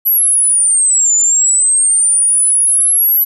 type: linear two-way sweep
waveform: sine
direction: down then up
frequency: 11850 to 6990 to 11850 Hz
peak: -8 dBFS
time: 0.05-3.25 s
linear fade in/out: 20 ms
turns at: 1.14 s
effects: none